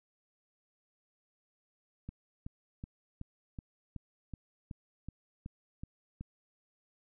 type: click train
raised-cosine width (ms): 5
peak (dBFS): -29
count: 12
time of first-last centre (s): 2.09-6.21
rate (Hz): 2.67
effects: none